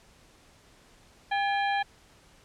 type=harmonic tone with a mistuned harmonic; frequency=800 Hz; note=G5; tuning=35 cents sharp; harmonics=1 / 2 / 3 / 4 / 5; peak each=-26 / -31 / -37 / -39 / -43 dBFS; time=1.31-1.83 s; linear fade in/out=10 ms; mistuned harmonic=2; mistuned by=+110 cents; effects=pink hiss -58 dBFS RMS until 2.44 s + low-pass 9000 Hz 12 dB/octave